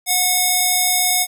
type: tone with band-pass filter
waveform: square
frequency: 729 Hz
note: F#5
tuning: 26 cents flat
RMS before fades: -17 dBFS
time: 0.06-1.27 s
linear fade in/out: 50 ms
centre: 12000 Hz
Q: 0.58
effects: none